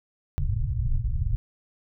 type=low-pass noise; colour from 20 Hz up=pink; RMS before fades=-25 dBFS; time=0.38-1.36 s; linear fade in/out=0 ms; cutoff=140 Hz; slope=96 dB/octave; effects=none